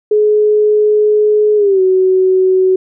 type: tone with pitch glide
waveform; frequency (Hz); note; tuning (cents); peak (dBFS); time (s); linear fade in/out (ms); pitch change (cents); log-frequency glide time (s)
sine; 422.8 to 374.5; G#4 to F#4; +31 to +21; -7; 0.11-2.76; 5; -210; 1.56-1.81
effects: none